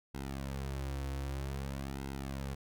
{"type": "tone with flanger", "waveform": "sawtooth", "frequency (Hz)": 68, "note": "C#2", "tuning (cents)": -33, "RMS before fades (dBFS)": -39, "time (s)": [0.14, 2.55], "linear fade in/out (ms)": 10, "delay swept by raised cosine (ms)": [1.7, 5], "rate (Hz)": 0.52, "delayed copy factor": -0.75, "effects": []}